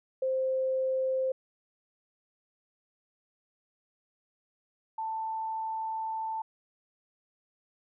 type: tone pair in turn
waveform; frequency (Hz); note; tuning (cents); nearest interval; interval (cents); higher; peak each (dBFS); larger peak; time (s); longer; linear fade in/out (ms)
sine; 523.3 / 886.2; C5 / A5; 0 / +12; major sixth; 912; second; -26 / -31; first; 0.22-1.32 / 4.98-6.42; second; 5
effects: none